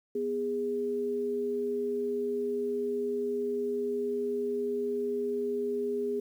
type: tone pair together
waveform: sine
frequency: 246.9 / 411.6 Hz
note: B3 / G#4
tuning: 0 / -16 cents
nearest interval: major sixth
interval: 884 cents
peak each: -36 / -29 dBFS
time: 0.15-6.2 s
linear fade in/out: 5 ms
effects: 10-bit